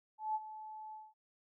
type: tone with ADSR envelope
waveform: sine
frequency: 865 Hz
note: A5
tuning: 30 cents flat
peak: -31 dBFS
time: 0.18-1.14 s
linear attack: 170 ms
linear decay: 37 ms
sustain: -14 dB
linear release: 210 ms
effects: none